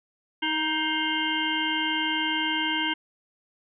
harmonic tone with a mistuned harmonic, 313.4 Hz, D#4, 13 cents sharp, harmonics 1 / 3 / 5 / 7 / 9 / 10, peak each -31 / -31 / -31 / -31 / -31 / -31 dBFS, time 0.42-2.94 s, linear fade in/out 10 ms, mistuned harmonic 7, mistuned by -55 cents, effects none

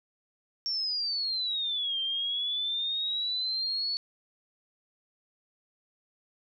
sine exponential two-way sweep, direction down then up, 5520 to 3146 to 4449 Hz, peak -28 dBFS, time 0.66-3.97 s, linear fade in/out 0 ms, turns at 2 s, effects none

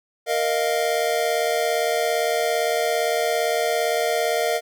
square chord, Bb suspended fourth, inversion none, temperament just, 466.2 / 621.6 / 699.2 Hz, Bb4 / Eb5 / F5, 0 / -2 / +2 cents, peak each -25 dBFS, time 0.26-4.61 s, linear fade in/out 50 ms, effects none

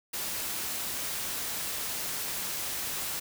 white noise, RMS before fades -34 dBFS, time 0.13-3.2 s, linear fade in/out 10 ms, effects none

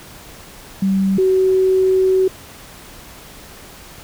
sine tone pair in turn, 193.2 / 376.7 Hz, G3 / F#4, -25 / +31 cents, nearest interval octave, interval 1156 cents, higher second, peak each -13 / -11 dBFS, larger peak second, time 0.82-1.18 / 1.18-2.28 s, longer second, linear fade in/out 5 ms, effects pink hiss -39 dBFS RMS until 4.03 s

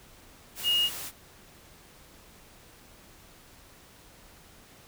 sine tone in noise, 2861 Hz, F7, 41 cents sharp, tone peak -22 dBFS, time 0.63-0.9 s, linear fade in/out 50 ms, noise white, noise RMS -38 dBFS, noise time 0.55-1.12 s, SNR +13 dB, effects pink hiss -54 dBFS RMS until 4.87 s

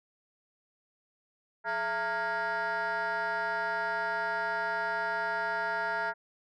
sine tone with frequency modulation, 1159 Hz, D6, 23 cents flat, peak -26 dBFS, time 1.64-6.14 s, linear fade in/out 50 ms, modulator 245 Hz, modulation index 2.3, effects tanh soft clip ceiling -28 dBFS

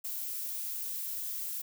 violet noise, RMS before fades -37 dBFS, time 0.04-1.62 s, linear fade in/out 10 ms, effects none

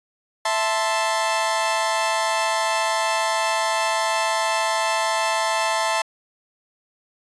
sawtooth chord, A minor, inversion second, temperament equal, 659.3 / 880 / 1046.5 Hz, E5 / A5 / C6, 0 / 0 / 0 cents, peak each -21 / -19 / -22 dBFS, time 0.45-6.02 s, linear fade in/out 5 ms, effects resampled to 24000 Hz

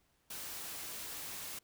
white noise, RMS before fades -44 dBFS, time 0.3-1.59 s, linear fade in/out 5 ms, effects pink hiss -74 dBFS RMS until 1.63 s

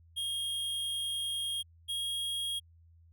square tone pair in turn, 3250 / 3273 Hz, G#7 / G#7, -38 / -26 cents, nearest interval unison, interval 12 cents, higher second, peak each -33 / -33 dBFS, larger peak neither, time 0.16-1.63 / 1.88-2.6 s, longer first, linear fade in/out 20 ms, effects added 83 Hz sine -57 dBFS peak until 3.12 s

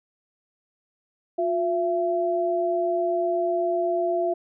sine tone pair together, 356.5 / 673 Hz, F4 / E5, +36 / +36 cents, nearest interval major seventh, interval 1100 cents, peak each -25 / -23 dBFS, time 1.38-4.34 s, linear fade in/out 10 ms, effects none

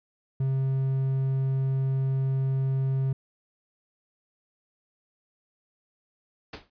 triangle tone, 133.7 Hz, C3, 38 cents sharp, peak -21 dBFS, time 0.4-3.13 s, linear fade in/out 5 ms
pink noise with exponential decay, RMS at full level -34 dBFS, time 6.53-6.7 s, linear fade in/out 5 ms, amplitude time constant 35 ms
effects resampled to 11025 Hz

